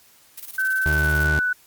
blue noise with tremolo, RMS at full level -35 dBFS, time 0.37-1.27 s, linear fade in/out 10 ms, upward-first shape square, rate 18 Hz, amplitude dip 70%
sine tone with pitch glide, 1533 to 1487.6 Hz, G6 to F#6, -39 to +9 cents, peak -19 dBFS, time 0.58-1.53 s, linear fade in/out 5 ms, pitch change -52 cents, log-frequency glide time 0.89-1.12 s
30% pulse tone, 75.7 Hz, D#2, 47 cents flat, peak -18 dBFS, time 0.86-1.39 s, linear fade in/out 0 ms
effects white hiss -54 dBFS RMS until 1.66 s + Opus 48 kbps

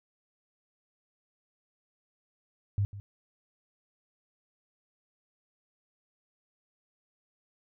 sine tone with echo, 100.6 Hz, G2, 45 cents sharp, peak -24 dBFS, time 2.78-2.85 s, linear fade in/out 0 ms, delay 150 ms, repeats 1, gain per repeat -15 dB, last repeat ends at 3 s, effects none

